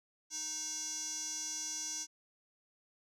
square tone with band-pass filter, 310 Hz, D#4, 6 cents flat, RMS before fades -40 dBFS, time 0.3-2.07 s, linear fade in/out 50 ms, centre 6100 Hz, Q 9.1, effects none

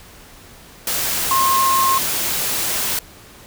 sine tone in noise, 1067 Hz, C6, 34 cents sharp, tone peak -14 dBFS, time 1.31-1.98 s, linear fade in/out 2 ms, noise white, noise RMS -21 dBFS, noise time 0.87-2.99 s, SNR +4 dB, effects pink hiss -43 dBFS RMS until 3.46 s

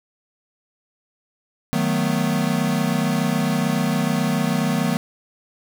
square chord, B dominant seventh, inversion first, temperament equal, 155.56 / 185 / 220 / 246.9 Hz, D#3 / F#3 / A3 / B3, 0 / 0 / 0 / 0 cents, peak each -25 dBFS, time 1.73-4.97 s, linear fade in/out 0 ms, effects none

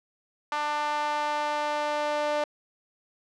sawtooth tone with high-pass filter sweep, 297.2 Hz, D4, 21 cents sharp, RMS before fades -28 dBFS, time 0.52-2.44 s, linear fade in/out 2 ms, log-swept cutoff 980 to 640 Hz, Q 3.1, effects low-pass 5000 Hz 12 dB/octave

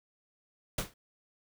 pink noise with exponential decay, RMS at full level -28 dBFS, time 0.78-0.94 s, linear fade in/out 5 ms, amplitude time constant 34 ms, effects none

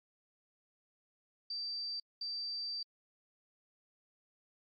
sine tone bursts at uneven times, 4664 Hz, D8, 13 cents flat, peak -37 dBFS, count 2, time 1.5-2 / 2.21-2.83 s, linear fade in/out 5 ms, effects AAC 32 kbps

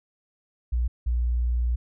sine tone pair in turn, 60.1 / 59.85 Hz, B1 / A#1, -46 / +46 cents, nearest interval unison, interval 8 cents, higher first, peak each -21 dBFS, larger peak neither, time 0.72-0.88 / 1.06-1.76 s, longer second, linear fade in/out 10 ms, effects none

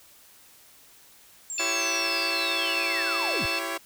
sine linear sweep, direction down, 7500 to 51 Hz, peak -31 dBFS, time 1.5-3.46 s, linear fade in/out 0 ms
harmonic tone, 881 Hz, A5, 2 cents sharp, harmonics 3 / 4 / 5 / 6, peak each -28 / -39 / -34 / -38 dBFS, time 1.58-3.59 s, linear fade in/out 2 ms
10% pulse chord, C# diminished, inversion first, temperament equal with one note detuned, 334.8 / 392 / 554.4 Hz, E4 / G4 / C#5, +27 / 0 / 0 cents, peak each -24 / -28 / -25 dBFS, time 1.59-3.78 s, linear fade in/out 10 ms
effects white hiss -54 dBFS RMS until 3.85 s

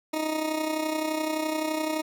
20% pulse tone with amplitude modulation, 312.1 Hz, D#4, 5 cents sharp, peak -19 dBFS, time 0.13-2.02 s, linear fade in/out 10 ms, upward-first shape sine, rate 31.7 Hz, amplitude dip 55%, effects none

